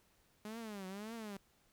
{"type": "tone with vibrato", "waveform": "sawtooth", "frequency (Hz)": 207.7, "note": "G#3", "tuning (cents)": 0, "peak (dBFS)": -40, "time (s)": [0.45, 1.37], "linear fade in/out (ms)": 2, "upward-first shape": "triangle", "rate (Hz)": 1.8, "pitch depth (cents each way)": 210, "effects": ["pink hiss -72 dBFS RMS until 1.72 s"]}